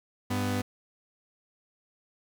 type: tone pair together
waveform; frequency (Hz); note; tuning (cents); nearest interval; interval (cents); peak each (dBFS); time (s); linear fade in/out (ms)
sawtooth; 99.42 / 249; G2 / B3; +25 / +14; octave + major third; 1589; -26; 0.3-0.62; 10
effects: none